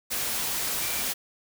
sine tone in noise, 2349 Hz, D7, in tune, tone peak -39 dBFS, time 0.8-1.03 s, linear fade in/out 20 ms, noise white, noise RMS -29 dBFS, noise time 0.1-1.14 s, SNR -13 dB, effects none

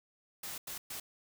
white noise bursts at uneven times, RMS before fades -42 dBFS, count 3, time 0.43-0.58 / 0.67-0.78 / 0.9-1 s, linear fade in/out 5 ms, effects none

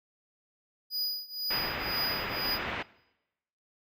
square tone with tremolo, 4933 Hz, D#8, 16 cents flat, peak -28 dBFS, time 0.9-2.59 s, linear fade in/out 50 ms, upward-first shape triangle, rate 2 Hz, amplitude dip 95%
white low-pass noise, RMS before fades -35 dBFS, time 1.5-2.83 s, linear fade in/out 10 ms, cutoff 2600 Hz, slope 24 dB/octave
effects noise-tail reverb RT60 0.9 s tail -20 dB re dry

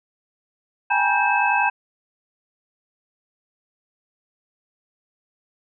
sine tone cluster, 799 / 849 / 962 / 1577 / 2597 Hz, G5 / G#5 / B5 / G6 / E7, +33 / +38 / -46 / +10 / -26 cents, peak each -23 dBFS, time 0.9-1.7 s, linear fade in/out 10 ms, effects none

